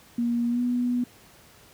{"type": "tone with pitch glide", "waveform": "sine", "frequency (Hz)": [237.1, 245], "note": ["A#3", "B3"], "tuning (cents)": [30, -14], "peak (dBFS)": -22, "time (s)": [0.18, 1.04], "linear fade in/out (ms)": 5, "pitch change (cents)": 56, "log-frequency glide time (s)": [0.49, 0.61], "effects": ["pink hiss -53 dBFS RMS until 1.73 s", "high-pass 60 Hz 12 dB/octave"]}